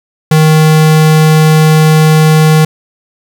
square tone, 156.2 Hz, D#3, 7 cents sharp, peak -4 dBFS, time 0.31-2.65 s, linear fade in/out 5 ms, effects 7-bit

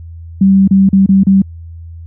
sine tone with dropouts, 193.8 Hz, G3, 20 cents flat, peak -4 dBFS, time 0.41-1.42 s, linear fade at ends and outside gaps 5 ms, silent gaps 0.677-0.709 / 0.891-0.929 / 1.062-1.089 / 1.235-1.268 s, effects added 83 Hz sine -27 dBFS peak until 2.06 s

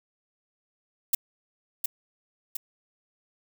violet noise with echo, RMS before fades -21 dBFS, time 1.13-1.15 s, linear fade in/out 5 ms, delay 710 ms, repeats 2, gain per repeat -5 dB, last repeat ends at 2.57 s, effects none

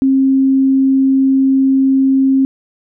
sine tone, 267.7 Hz, C4, 40 cents sharp, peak -8 dBFS, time 0.02-2.45 s, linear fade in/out 0 ms, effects none

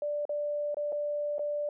sine tone with dropouts, 588 Hz, D5, 2 cents sharp, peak -29 dBFS, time 0.02-1.69 s, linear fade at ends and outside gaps 2 ms, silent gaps 0.253-0.293 / 0.745-0.769 / 0.922-0.926 / 1.383-1.393 s, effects none

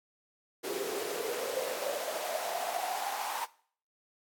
pink noise with high-pass filter sweep, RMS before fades -35 dBFS, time 0.63-3.46 s, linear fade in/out 20 ms, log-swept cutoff 380 to 890 Hz, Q 7.9, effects noise-tail reverb RT60 0.5 s tail -19 dB re dry + AAC 64 kbps

